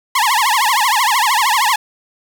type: tone with vibrato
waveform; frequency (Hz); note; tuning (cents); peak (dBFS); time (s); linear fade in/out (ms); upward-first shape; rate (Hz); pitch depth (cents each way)
sawtooth; 960; B5; -49; -8; 0.15-1.76; 5; triangle; 13; 290
effects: none